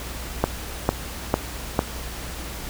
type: click train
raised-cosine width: 1 ms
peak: -3 dBFS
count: 4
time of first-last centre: 0.44-1.791 s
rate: 2.22 Hz
effects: added 60 Hz sine -35 dBFS peak until 2.69 s + pink hiss -35 dBFS RMS until 2.69 s